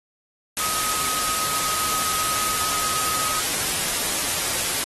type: tone in noise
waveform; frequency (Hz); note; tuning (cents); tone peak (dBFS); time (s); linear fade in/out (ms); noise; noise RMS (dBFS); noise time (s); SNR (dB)
sine; 1262; D#6; +24; -28; 0.6-3.4; 0; white; -24; 0.57-4.84; -7
effects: AAC 32 kbps